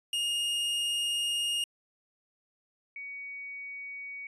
45% pulse / sine tone pair in turn, 2846 / 2250 Hz, F7 / C#7, +32 / +25 cents, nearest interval major third, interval 407 cents, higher first, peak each -28 / -38 dBFS, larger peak first, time 0.13-1.64 / 2.96-4.27 s, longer first, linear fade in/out 2 ms, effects resampled to 24000 Hz

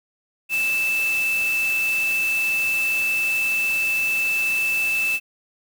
sine tone in noise, 2637 Hz, E7, in tune, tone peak -19 dBFS, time 0.49-5.2 s, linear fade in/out 50 ms, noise white, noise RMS -33 dBFS, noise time 0.49-5.2 s, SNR +11 dB, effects none

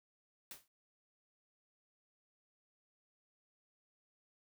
white noise with exponential decay, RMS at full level -45 dBFS, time 0.51-0.68 s, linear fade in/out 2 ms, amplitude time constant 36 ms, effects none

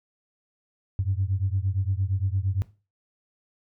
sine beating tone pair, 92.5 / 101.2 Hz, F#2 / G#2, 0 / -44 cents, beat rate 8.7 Hz, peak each -25 / -26 dBFS, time 0.99-2.62 s, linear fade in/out 0 ms, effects noise-tail reverb RT60 0.3 s tail -17 dB re dry + tanh soft clip ceiling -15 dBFS

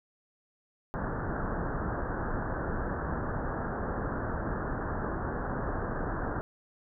pink low-pass noise, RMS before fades -33 dBFS, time 0.94-6.41 s, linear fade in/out 0 ms, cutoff 1700 Hz, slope 96 dB/octave, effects none

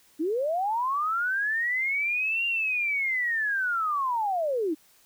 sine linear two-way sweep, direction up then down, 290 to 2794 to 290 Hz, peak -24 dBFS, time 0.19-4.75 s, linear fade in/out 20 ms, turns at 2.46 s, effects white hiss -60 dBFS RMS until 5.05 s

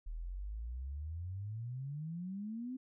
sine exponential sweep, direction up, 37.78 to 263.4 Hz, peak -39 dBFS, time 0.06-2.77 s, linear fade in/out 10 ms, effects none

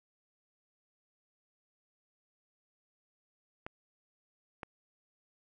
clicks, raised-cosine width 0.5 ms, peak -25 dBFS, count 2, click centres 3.665 / 4.632 s, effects none

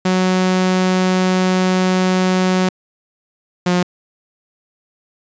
sawtooth tone pair in turn, 185 / 178.8 Hz, F#3 / F3, 0 / +41 cents, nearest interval minor second, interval 59 cents, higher first, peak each -9 dBFS, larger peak neither, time 0.05-2.69 / 3.66-3.83 s, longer first, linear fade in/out 5 ms, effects resampled to 16000 Hz

